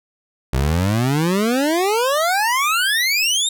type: exponential sweep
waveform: 25% pulse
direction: up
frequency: 61.74 to 3769 Hz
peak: -12 dBFS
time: 0.53-3.49 s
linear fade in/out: 5 ms
effects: none